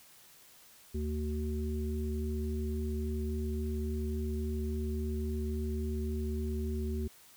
harmonic tone, 75.3 Hz, D2, 44 cents sharp, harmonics 1 / 3 / 5, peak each -33 / -38 / -40 dBFS, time 0.94-7.08 s, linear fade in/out 10 ms, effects white hiss -58 dBFS RMS until 7.36 s

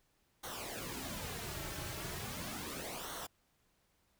pink noise with flanger, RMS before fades -43 dBFS, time 0.43-3.27 s, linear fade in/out 10 ms, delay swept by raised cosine 0.4 to 4.2 ms, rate 0.37 Hz, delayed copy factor -0.7, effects pink hiss -75 dBFS RMS until 4.19 s

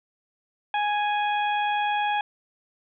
harmonic tone, 830.6 Hz, G#5, in tune, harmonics 1 / 2 / 3 / 4, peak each -23 / -31 / -33 / -36 dBFS, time 0.74-2.21 s, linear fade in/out 2 ms, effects none

